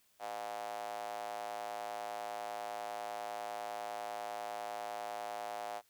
square tone with high-pass filter, 55 Hz, A1, in tune, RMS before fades -42 dBFS, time 0.19-5.82 s, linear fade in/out 50 ms, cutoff 700 Hz, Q 5, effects white hiss -71 dBFS RMS until 5.89 s

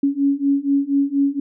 sine beating tone pair, 277.2 / 281.4 Hz, C#4 / C#4, 0 / +26 cents, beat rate 4.2 Hz, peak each -19 / -18 dBFS, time 0.03-1.4 s, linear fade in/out 5 ms, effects none

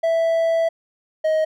triangle tone pair in turn, 659.3 / 628.3 Hz, E5 / D#5, 0 / +17 cents, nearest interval minor second, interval 83 cents, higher first, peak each -14 dBFS, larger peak neither, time 0.03-0.69 / 1.24-1.45 s, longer first, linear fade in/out 10 ms, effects none

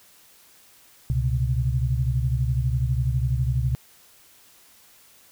sine tone cluster, 67 / 122.7 / 134.8 Hz, C2 / B2 / C#3, +42 / -11 / -48 cents, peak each -25 / -23 / -27 dBFS, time 1.1-3.75 s, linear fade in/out 0 ms, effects white hiss -54 dBFS RMS until 5.31 s

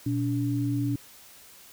sine tone pair together, 120.84 / 287.4 Hz, B2 / D4, -37 / -37 cents, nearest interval octave + minor third, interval 1500 cents, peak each -27 dBFS, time 0.06-0.96 s, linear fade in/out 5 ms, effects white hiss -51 dBFS RMS until 1.72 s

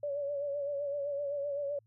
sine tone with vibrato, 570 Hz, C#5, 48 cents sharp, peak -32 dBFS, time 0.03-1.79 s, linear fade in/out 5 ms, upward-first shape sine, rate 7.8 Hz, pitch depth 47 cents each way, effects added 110 Hz sine -65 dBFS peak until 1.86 s

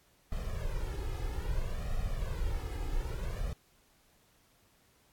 brown noise with flanger, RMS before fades -34 dBFS, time 0.32-3.53 s, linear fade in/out 2 ms, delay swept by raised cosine 1.6 to 2.4 ms, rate 0.61 Hz, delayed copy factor +0.9, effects pink hiss -67 dBFS RMS until 5.12 s + AAC 64 kbps

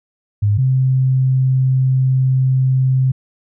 sine tone pair in turn, 103.1 / 130.76 Hz, G#2 / C3, -12 / -1 cents, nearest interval major third, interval 411 cents, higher second, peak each -11 dBFS, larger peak neither, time 0.42-0.58 / 0.58-3.12 s, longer second, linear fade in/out 10 ms, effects none

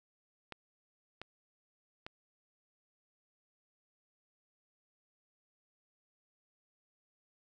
clicks, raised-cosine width 0.3 ms, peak -27 dBFS, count 3, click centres 0.523 / 1.216 / 2.065 s, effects none

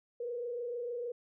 sine tone with frequency modulation, 481 Hz, B4, 46 cents flat, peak -35 dBFS, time 0.2-1.12 s, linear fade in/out 5 ms, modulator 26.6 Hz, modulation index 0.64, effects none

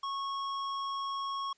sine tone with hard clipping, 1100 Hz, C#6, 14 cents flat, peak -35 dBFS, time 0.03-1.53 s, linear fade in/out 5 ms, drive 14 dB, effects white hiss -70 dBFS RMS until 1.57 s + resampled to 16000 Hz

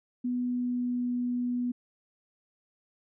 sine tone with pitch glide, 246.9 to 245.2 Hz, B3 to B3, 0 to -12 cents, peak -27 dBFS, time 0.24-1.72 s, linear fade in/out 10 ms, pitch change -12 cents, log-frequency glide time 0.41-1.08 s, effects none

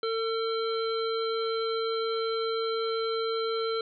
harmonic tone, 450.7 Hz, A4, 42 cents sharp, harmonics 1 / 3 / 5 / 7 / 9, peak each -28 / -34 / -46 / -41 / -38 dBFS, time 0.03-3.81 s, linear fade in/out 2 ms, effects none

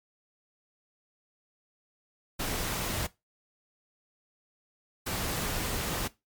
pink noise bursts at uneven times, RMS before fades -32 dBFS, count 2, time 2.39-3.07 / 5.06-6.08 s, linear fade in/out 10 ms, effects noise-tail reverb RT60 0.2 s tail -18 dB re dry + MP3 96 kbps

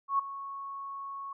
sine tone with ADSR envelope, 1104 Hz, C#6, 7 cents flat, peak -22 dBFS, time 0.08-1.33 s, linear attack 110 ms, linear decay 8 ms, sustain -15 dB, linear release 4 ms, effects none

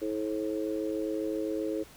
harmonic tone, 107.5 Hz, A2, 40 cents flat, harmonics 3 / 4 / 5, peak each -32 / -34 / -36 dBFS, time 0.01-1.84 s, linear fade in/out 20 ms, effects pink hiss -53 dBFS RMS until 1.96 s

